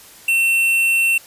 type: tone with tanh clipping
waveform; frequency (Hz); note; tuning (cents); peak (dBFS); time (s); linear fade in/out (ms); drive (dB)
sine; 2700; E7; +41; -15; 0.28-1.18; 5; 13
effects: white hiss -43 dBFS RMS until 1.26 s + resampled to 32000 Hz